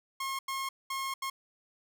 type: tone bursts at uneven times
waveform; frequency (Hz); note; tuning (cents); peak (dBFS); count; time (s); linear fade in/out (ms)
sawtooth; 1077; C6; +50; -29; 4; 0.2-0.39 / 0.48-0.69 / 0.9-1.14 / 1.22-1.3; 5
effects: none